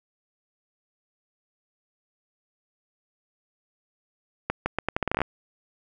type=accelerating click train; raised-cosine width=0.5 ms; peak=-9 dBFS; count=13; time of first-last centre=4.5-5.217 s; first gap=160 ms; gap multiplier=0.79; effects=none